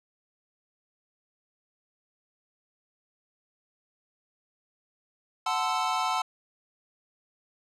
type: chord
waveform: square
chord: F# half-diminished seventh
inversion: none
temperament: equal with one note detuned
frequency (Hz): 740 / 880 / 1032.7 / 1318.5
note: F#5 / A5 / C6 / E6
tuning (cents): 0 / 0 / -23 / 0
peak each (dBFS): -32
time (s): 5.46-6.22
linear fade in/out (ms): 5
effects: low-pass 7000 Hz 12 dB/octave